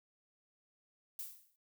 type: noise with exponential decay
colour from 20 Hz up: violet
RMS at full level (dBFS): -40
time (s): 1.19-1.56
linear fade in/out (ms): 2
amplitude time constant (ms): 79
effects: noise-tail reverb RT60 0.1 s tail -22 dB re dry